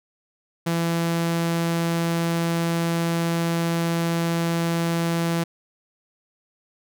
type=tone; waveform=sawtooth; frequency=167.8 Hz; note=E3; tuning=31 cents sharp; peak=-17 dBFS; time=0.66-5.44 s; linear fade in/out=10 ms; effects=none